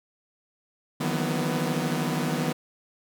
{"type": "tone cluster", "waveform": "sawtooth", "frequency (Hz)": [153.5, 166.3, 185.8, 235.8, 249.9], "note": ["D#3", "E3", "F#3", "A#3", "B3"], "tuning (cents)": [-23, 16, 7, 20, 21], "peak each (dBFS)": [-26, -28, -29, -30, -26], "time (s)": [1, 2.53], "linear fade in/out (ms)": 10, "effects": []}